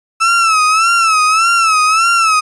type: tone with vibrato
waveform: 35% pulse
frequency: 1312 Hz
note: E6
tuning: 9 cents flat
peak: -7 dBFS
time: 0.2-2.41 s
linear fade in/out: 20 ms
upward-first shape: sine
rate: 1.7 Hz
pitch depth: 90 cents each way
effects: resampled to 22050 Hz